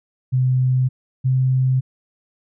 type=tone pair in turn; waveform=sine; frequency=128.5 / 129.92 Hz; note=C3 / C3; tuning=-31 / -12 cents; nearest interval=unison; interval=19 cents; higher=second; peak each=-14 dBFS; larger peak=neither; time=0.32-0.89 / 1.24-1.81 s; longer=neither; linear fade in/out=20 ms; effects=none